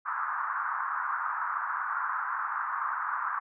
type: band-pass noise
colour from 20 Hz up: pink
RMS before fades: -32 dBFS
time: 0.05-3.4 s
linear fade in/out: 20 ms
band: 1000 to 1500 Hz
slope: 48 dB/octave
effects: none